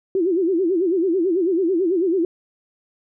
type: tone with vibrato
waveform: sine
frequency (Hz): 356.4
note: F4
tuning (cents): +35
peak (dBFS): -16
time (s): 0.15-2.25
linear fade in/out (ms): 2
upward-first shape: sine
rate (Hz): 9.1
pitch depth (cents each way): 170
effects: none

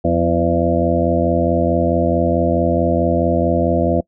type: harmonic tone with a mistuned harmonic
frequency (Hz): 84.6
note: E2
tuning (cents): +45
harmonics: 1 / 2 / 3 / 4 / 6 / 7 / 8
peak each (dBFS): -21 / -21 / -21 / -21 / -21 / -21 / -21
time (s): 0.04-4.01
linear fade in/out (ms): 10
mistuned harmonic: 2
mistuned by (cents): +69
effects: noise-tail reverb RT60 0.1 s tail -24 dB re dry

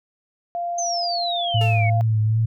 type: tone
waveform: sine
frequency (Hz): 694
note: F5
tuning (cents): -11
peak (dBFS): -23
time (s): 0.55-2.01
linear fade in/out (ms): 0
type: exponential sweep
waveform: sine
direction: down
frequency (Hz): 6360 to 2164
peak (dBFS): -24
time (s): 0.78-1.9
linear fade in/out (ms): 5
type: tone with vibrato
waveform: sine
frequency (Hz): 110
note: A2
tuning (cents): 0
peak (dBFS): -16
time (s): 1.54-2.46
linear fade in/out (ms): 10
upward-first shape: triangle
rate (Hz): 2.6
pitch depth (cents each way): 43
type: tone with exponential decay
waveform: sawtooth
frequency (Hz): 440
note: A4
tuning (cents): 0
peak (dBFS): -25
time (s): 1.61-2.01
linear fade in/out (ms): 2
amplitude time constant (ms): 86
effects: none

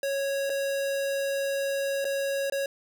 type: tone with dropouts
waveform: square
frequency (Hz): 552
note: C#5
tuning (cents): -7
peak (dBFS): -27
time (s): 0.03-2.66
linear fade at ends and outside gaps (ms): 2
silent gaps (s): 0.496-0.5 / 2.045-2.051 / 2.499-2.522
effects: none

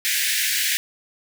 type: high-pass noise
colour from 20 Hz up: pink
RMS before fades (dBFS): -22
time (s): 0.05-0.77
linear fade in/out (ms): 0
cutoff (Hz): 1600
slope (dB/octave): 96
effects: none

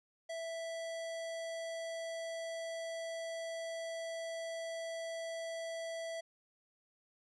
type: tone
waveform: square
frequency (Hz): 659.3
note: E5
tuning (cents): 0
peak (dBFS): -40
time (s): 0.29-6.21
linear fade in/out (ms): 10
effects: resampled to 22050 Hz

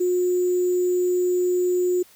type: tone with sample-and-hold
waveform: sine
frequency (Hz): 360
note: F#4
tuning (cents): -47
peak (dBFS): -18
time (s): 0-2.03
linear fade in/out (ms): 10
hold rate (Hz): 7350
effects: white hiss -53 dBFS RMS until 2.15 s

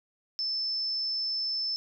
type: tone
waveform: sine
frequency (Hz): 5274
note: E8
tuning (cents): 0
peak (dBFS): -28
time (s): 0.39-1.76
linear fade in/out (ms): 0
effects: none

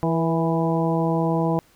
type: harmonic tone with a mistuned harmonic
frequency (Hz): 164.81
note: E3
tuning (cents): 0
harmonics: 1 / 2 / 3 / 4 / 5 / 6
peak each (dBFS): -22 / -25 / -27 / -28 / -29 / -30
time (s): 0.03-1.59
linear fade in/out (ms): 0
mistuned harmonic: 3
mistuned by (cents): -30
effects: pink hiss -57 dBFS RMS until 1.75 s

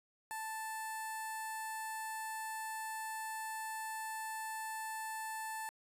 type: tone with notch filter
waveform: 15% pulse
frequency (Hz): 880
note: A5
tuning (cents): 0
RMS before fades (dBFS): -42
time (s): 0.31-5.69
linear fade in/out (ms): 0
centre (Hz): 3200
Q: 0.59
effects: resampled to 32000 Hz

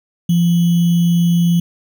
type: tone with sample-and-hold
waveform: sine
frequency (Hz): 171.4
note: F3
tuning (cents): -32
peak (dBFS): -10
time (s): 0.29-1.6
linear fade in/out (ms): 5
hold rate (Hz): 3150
effects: none

